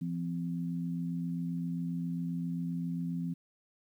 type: tone pair together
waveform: sine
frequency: 170.1 / 257.6 Hz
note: F3 / C4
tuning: -45 / -27 cents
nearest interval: perfect fifth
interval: 718 cents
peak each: -33 / -38 dBFS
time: 0.01-3.34 s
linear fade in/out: 10 ms
effects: 11-bit